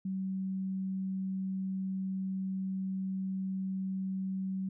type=tone; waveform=sine; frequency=190.3 Hz; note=F#3; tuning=49 cents sharp; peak=-32 dBFS; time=0.05-4.69 s; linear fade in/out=5 ms; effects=none